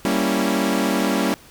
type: chord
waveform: sawtooth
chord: G diminished seventh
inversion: none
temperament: equal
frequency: 196 / 233.1 / 277.2 / 329.6 Hz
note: G3 / Bb3 / Db4 / Fb4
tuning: 0 / 0 / 0 / 0 cents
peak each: -19 / -20 / -19 / -22 dBFS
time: 0.05-1.34 s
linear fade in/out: 0 ms
effects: pink hiss -47 dBFS RMS until 1.5 s